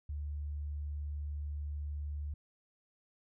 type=tone; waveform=sine; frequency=73.42 Hz; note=D2; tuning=in tune; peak=-36 dBFS; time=0.09-2.34 s; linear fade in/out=5 ms; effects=none